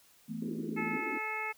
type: chord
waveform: sine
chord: E suspended fourth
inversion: none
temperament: equal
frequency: 164.81 / 220 / 246.9 Hz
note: E3 / A3 / B3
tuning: 0 / 0 / 0 cents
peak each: -43 / -38 / -42 dBFS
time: 0.28-0.98 s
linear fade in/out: 20 ms
type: band-pass noise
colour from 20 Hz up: pink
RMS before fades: -40 dBFS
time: 0.42-1.18 s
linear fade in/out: 5 ms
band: 250 to 390 Hz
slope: 48 dB/octave
type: harmonic tone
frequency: 433.6 Hz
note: A4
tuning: 25 cents flat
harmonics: 1 / 2 / 3 / 4 / 5 / 6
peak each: -45 / -40 / -42 / -45 / -36 / -44 dBFS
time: 0.76-1.53 s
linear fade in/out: 20 ms
effects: white hiss -63 dBFS RMS until 1.57 s